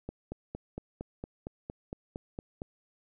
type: click train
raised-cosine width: 2 ms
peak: -24 dBFS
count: 12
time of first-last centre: 0.09-2.619 s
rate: 4.35 Hz
effects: none

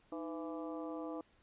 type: harmonic tone with a mistuned harmonic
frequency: 167 Hz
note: E3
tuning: 23 cents sharp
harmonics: 2 / 3 / 4 / 5 / 6 / 7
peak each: -42 / -46 / -48 / -53 / -55 / -52 dBFS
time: 0.12-1.21 s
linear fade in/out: 2 ms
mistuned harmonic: 2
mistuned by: -110 cents
effects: pink hiss -70 dBFS RMS until 1.42 s + resampled to 8000 Hz

